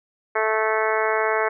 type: harmonic tone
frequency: 218.6 Hz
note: A3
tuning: 11 cents flat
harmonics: 2 / 3 / 4 / 5 / 6 / 7 / 8 / 9 / 10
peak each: -24 / -26 / -27 / -28 / -29 / -29 / -30 / -31 / -31 dBFS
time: 0.35-1.49 s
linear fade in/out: 10 ms
effects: none